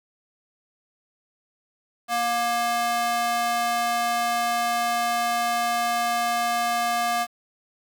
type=tone with high-pass filter; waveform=square; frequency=236.6 Hz; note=A#3; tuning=26 cents sharp; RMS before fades=-24 dBFS; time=2.08-7.27 s; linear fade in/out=50 ms; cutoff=790 Hz; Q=1.8; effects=8-bit